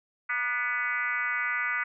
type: tone with frequency modulation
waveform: sine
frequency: 1731 Hz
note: A6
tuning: 29 cents flat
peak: -26 dBFS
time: 0.29-1.84 s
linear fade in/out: 10 ms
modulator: 259 Hz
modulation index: 2
effects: none

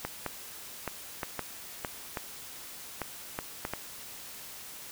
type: clicks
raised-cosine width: 0.5 ms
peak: -17 dBFS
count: 11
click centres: 0.05 / 0.263 / 0.877 / 1.232 / 1.393 / 1.848 / 2.172 / 3.017 / 3.389 / 3.651 / 3.736 s
effects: white hiss -45 dBFS RMS until 4.91 s

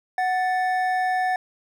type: tone pair together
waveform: triangle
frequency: 740 / 1760 Hz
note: F#5 / A6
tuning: 0 / 0 cents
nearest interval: octave + minor third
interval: 1500 cents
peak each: -19 / -26 dBFS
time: 0.18-1.36 s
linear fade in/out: 2 ms
effects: none

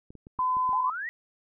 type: clicks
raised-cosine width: 3 ms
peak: -33 dBFS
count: 6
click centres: 0.105 / 0.153 / 0.269 / 0.389 / 0.569 / 0.692 s
type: tone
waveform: sine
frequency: 1015 Hz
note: B5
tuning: 47 cents sharp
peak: -23 dBFS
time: 0.39-0.9 s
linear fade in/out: 2 ms
type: exponential sweep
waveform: sine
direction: up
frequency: 800 to 1977 Hz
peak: -31 dBFS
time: 0.73-1.09 s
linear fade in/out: 0 ms
effects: none

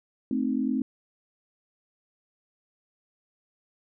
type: chord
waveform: sine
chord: A diminished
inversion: none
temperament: equal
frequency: 220 / 261.6 / 311.1 Hz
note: A3 / C4 / Eb4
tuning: 0 / 0 / 0 cents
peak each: -29 / -26 / -32 dBFS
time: 0.31-0.82 s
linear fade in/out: 2 ms
effects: none

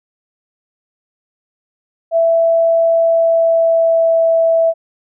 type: tone with pitch glide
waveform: sine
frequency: 663 to 658.4 Hz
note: E5 to E5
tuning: +10 to -2 cents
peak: -9 dBFS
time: 2.11-4.74 s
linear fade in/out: 50 ms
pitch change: -12 cents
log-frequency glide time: 3.01-4.24 s
effects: none

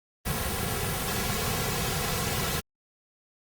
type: noise with comb filter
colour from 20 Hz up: pink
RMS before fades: -29 dBFS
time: 0.25-2.61 s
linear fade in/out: 20 ms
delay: 3.3 ms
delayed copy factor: -0.8
effects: Opus 32 kbps

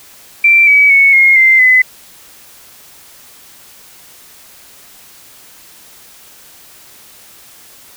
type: tone with pitch steps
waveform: sine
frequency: 2349 / 2279 / 2212 / 2147 / 2083 / 2021 Hz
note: D7 / C#7 / C#7 / C7 / C7 / B6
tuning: 0 / +47 / -4 / +44 / -8 / +39 cents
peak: -4 dBFS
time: 0.44-1.82 s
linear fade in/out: 5 ms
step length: 230 ms
effects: white hiss -40 dBFS RMS until 7.96 s

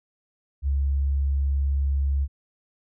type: tone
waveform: sine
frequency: 69.3 Hz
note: C#2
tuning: in tune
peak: -20 dBFS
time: 0.62-2.28 s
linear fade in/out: 50 ms
effects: none

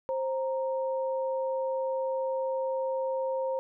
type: tone pair together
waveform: sine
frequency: 527.9 / 932.3 Hz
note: C5 / A#5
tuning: +15 / 0 cents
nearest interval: minor seventh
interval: 985 cents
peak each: -28 / -36 dBFS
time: 0.09-3.59 s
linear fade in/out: 0 ms
effects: none

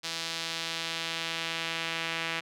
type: tone with band-pass filter sweep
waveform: sawtooth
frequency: 164.81 Hz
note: E3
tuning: in tune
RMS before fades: -34 dBFS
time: 0.03-2.41 s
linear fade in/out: 20 ms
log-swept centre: 4400 to 2500 Hz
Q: 1.5
effects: none

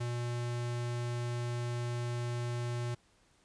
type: tone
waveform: square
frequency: 120.3 Hz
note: B2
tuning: 45 cents flat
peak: -34 dBFS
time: 0-2.95 s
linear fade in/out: 10 ms
effects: pink hiss -68 dBFS RMS until 3.44 s + resampled to 22050 Hz

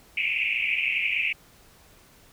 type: band-pass noise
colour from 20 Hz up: white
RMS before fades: -26 dBFS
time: 0.17-1.33 s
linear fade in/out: 5 ms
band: 2200 to 2700 Hz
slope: 96 dB/octave
effects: pink hiss -55 dBFS RMS until 2.32 s

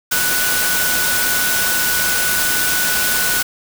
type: tone in noise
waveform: sine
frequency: 1481 Hz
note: F#6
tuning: 1 cent sharp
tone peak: -20 dBFS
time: 0.11-3.43 s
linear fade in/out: 10 ms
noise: white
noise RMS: -18 dBFS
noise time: 0.11-3.43 s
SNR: -5 dB
effects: none

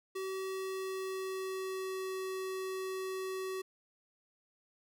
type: tone with pitch glide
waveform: square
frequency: 381.1 to 378 Hz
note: G4 to F#4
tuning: -49 to +37 cents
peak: -37 dBFS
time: 0.15-3.62 s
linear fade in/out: 10 ms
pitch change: -14 cents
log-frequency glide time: 0.44-2.14 s
effects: none

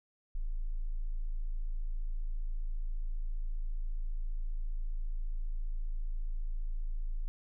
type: tone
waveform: sine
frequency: 27.39 Hz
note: A0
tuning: 7 cents flat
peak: -31 dBFS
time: 0.35-7.28 s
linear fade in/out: 0 ms
effects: none

